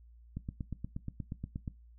click train, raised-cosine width 5 ms, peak -25 dBFS, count 12, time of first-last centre 0.37-1.678 s, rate 8.41 Hz, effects noise-tail reverb RT60 0.2 s tail -19 dB re dry + added 58 Hz sine -54 dBFS peak until 1.98 s

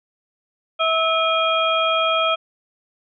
harmonic tone with a mistuned harmonic, 650 Hz, E5, 24 cents flat, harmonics 1 / 2 / 4 / 5, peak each -21 / -20 / -25 / -23 dBFS, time 0.79-2.36 s, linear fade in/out 20 ms, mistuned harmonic 4, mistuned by -110 cents, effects none

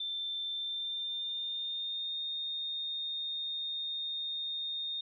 sine tone with pitch glide, 3556 to 3673 Hz, A7 to A#7, +18 to -26 cents, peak -34 dBFS, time 0-5.01 s, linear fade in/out 5 ms, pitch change +56 cents, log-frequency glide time 0.5-2.2 s, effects none

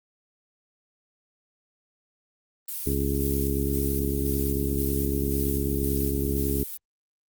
violet noise with tremolo, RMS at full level -32 dBFS, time 2.68-6.77 s, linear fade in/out 5 ms, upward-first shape square, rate 1.9 Hz, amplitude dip 35%
harmonic tone, 69 Hz, C#2, 7 cents flat, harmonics 1 / 2 / 3 / 4 / 5 / 6, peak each -27 / -31 / -33 / -30 / -32 / -31 dBFS, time 2.86-6.64 s, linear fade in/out 10 ms
effects Opus 24 kbps

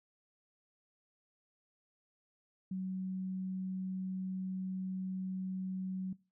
sine tone, 187.5 Hz, F#3, 23 cents sharp, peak -35 dBFS, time 2.71-6.13 s, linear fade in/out 5 ms, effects noise-tail reverb RT60 0.3 s tail -21 dB re dry

